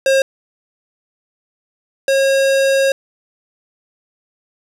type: tone pair in turn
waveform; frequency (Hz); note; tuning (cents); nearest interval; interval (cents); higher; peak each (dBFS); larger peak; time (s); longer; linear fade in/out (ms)
square; 537 / 542.6; C5 / C#5; +45 / -37; unison; 18; second; -11 / -12; first; 0.06-0.22 / 2.08-2.92; second; 2
effects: low-pass 10000 Hz 12 dB/octave + 8-bit